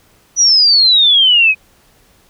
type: exponential sweep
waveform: sine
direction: down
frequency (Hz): 5950 to 2489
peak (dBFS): -6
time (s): 0.36-1.55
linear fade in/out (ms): 50
effects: pink hiss -51 dBFS RMS until 2.29 s

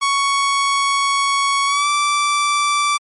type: tone with pitch glide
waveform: sawtooth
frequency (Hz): 1113 to 1166.3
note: C#6 to D6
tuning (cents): +7 to -12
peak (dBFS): -11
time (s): 0.01-2.98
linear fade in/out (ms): 20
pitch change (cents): +81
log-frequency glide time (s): 1.66-1.88
effects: MP3 48 kbps

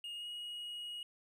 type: tone with pitch glide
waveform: triangle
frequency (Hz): 2852 to 2892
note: F7 to F#7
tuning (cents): +36 to -40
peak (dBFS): -40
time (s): 0.04-1.03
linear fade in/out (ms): 2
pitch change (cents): +24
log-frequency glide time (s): 0.15-0.27
effects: none

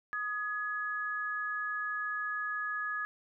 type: tone pair together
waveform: sine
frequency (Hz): 1244.5 / 1690.5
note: D#6 / G#6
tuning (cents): 0 / +30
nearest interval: perfect fourth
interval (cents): 530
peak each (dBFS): -37 / -34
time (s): 0.13-3.05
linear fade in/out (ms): 0
effects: none

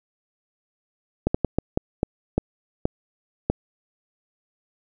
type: slowing click train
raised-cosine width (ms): 2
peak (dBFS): -6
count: 9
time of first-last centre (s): 1.27-3.5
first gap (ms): 75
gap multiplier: 1.36
effects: none

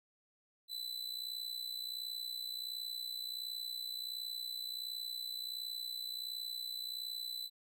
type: tone with amplitude modulation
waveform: 45% pulse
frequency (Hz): 4000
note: B7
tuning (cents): +21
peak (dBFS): -37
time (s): 0.68-7.5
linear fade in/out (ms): 50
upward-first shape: sine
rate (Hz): 61.4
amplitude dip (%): 70
effects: none

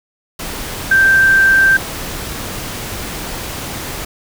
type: tone in noise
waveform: sine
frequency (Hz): 1568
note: G6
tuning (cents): 0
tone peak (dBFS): -7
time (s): 0.91-1.77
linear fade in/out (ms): 5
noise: pink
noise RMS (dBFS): -25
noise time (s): 0.39-4.05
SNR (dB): +15
effects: none

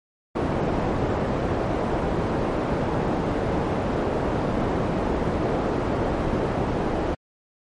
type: low-pass noise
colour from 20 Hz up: white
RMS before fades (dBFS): -24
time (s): 0.35-7.15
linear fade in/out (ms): 10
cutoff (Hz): 560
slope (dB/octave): 12
effects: MP3 48 kbps

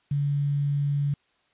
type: tone with quantisation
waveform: sine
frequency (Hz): 143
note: D3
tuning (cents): -46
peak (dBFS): -22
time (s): 0.11-1.14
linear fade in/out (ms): 5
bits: 8
effects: white hiss -67 dBFS RMS until 1.53 s + resampled to 8000 Hz

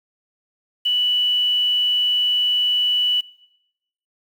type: tone with quantisation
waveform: sine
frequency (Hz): 2960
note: F#7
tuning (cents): 0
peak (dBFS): -16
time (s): 0.85-3.21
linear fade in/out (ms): 10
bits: 7
effects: noise-tail reverb RT60 0.9 s tail -22 dB re dry

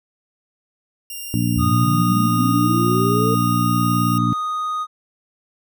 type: tone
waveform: 5% pulse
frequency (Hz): 2794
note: F7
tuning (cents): 0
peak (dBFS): -20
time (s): 1.1-4.18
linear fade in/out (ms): 2
type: harmonic tone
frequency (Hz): 59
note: A#1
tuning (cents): +22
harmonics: 2 / 3 / 4 / 5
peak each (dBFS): -20 / -22 / -23 / -24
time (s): 1.34-4.33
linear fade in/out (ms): 0
type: linear sweep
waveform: sine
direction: up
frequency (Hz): 70.5 to 455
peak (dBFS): -20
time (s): 1.56-3.35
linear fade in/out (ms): 10
type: tone with pitch glide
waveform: triangle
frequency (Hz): 1234 to 1242.6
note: D#6 to D#6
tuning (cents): -15 to -3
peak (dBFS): -19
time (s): 1.58-4.87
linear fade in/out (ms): 50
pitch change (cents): +12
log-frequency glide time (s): 3.03-4.63
effects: none

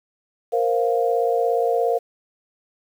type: chord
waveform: sine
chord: Bb suspended second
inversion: none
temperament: equal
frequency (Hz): 466.2 / 523.3 / 698.5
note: Bb4 / C5 / F5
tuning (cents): 0 / 0 / 0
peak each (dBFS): -20 / -24 / -22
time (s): 0.52-1.99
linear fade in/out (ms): 20
effects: 8-bit

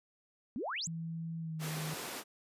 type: exponential sweep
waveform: sine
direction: up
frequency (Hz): 207.4 to 7902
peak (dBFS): -35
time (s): 0.56-0.87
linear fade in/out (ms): 0
type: tone with pitch glide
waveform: sine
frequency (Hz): 164.4 to 156.43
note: E3 to D#3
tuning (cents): -4 to +10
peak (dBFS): -37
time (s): 0.87-1.94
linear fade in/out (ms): 5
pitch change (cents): -86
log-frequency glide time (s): 1.39-1.63
type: high-pass noise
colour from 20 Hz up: pink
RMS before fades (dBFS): -42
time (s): 1.59-2.24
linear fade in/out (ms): 50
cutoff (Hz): 280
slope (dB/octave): 12
effects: resampled to 32000 Hz

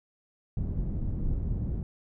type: low-pass noise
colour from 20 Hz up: pink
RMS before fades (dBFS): -30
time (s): 0.57-1.83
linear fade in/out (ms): 2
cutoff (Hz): 160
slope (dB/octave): 12
effects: none

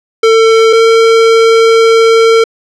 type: tone pair in turn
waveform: square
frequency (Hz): 448.7 / 453.1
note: A4 / A#4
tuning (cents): +34 / -49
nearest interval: unison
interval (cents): 17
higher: second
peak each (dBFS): -4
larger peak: neither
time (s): 0.23-0.73 / 0.73-2.44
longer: second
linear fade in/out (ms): 5
effects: low-pass 5000 Hz 12 dB/octave

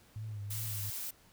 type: tone with vibrato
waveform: sine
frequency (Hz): 105.4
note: G#2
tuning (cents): +26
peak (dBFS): -38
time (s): 0.16-0.9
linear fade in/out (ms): 0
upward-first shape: sine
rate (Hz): 2.7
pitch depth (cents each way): 69
type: noise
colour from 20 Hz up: blue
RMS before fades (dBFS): -40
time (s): 0.5-1.11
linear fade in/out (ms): 10
effects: pink hiss -63 dBFS RMS until 1.32 s

